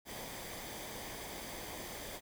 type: noise with comb filter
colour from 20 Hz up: pink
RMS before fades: -45 dBFS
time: 0.05-2.21 s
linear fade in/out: 50 ms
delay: 0.73 ms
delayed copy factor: -0.5
effects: none